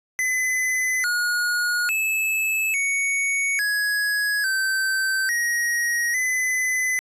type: tone with pitch steps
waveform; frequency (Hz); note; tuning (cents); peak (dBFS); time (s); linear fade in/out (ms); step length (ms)
square; 2021 / 1443 / 2607 / 2228 / 1671 / 1549 / 1889 / 2018; B6 / F#6 / E7 / C#7 / G#6 / G6 / A#6 / B6; +39 / -44 / -20 / +8 / +10 / -21 / +22 / +37; -21; 0.19-6.99; 0; 850
effects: resampled to 32000 Hz